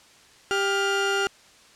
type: tone pair together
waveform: 30% pulse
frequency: 394.7 / 1406.6 Hz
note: G4 / F6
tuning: +12 / +12 cents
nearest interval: octave + minor seventh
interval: 2200 cents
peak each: -22 dBFS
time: 0.51-1.27 s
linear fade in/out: 0 ms
effects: white hiss -53 dBFS RMS until 1.75 s + low-pass 7000 Hz 12 dB/octave